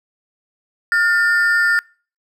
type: ring-modulated tone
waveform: triangle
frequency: 1609 Hz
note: G6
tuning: 45 cents sharp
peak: -8 dBFS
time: 0.92-1.79 s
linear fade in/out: 0 ms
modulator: 189 Hz
effects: noise-tail reverb RT60 0.4 s tail -25 dB re dry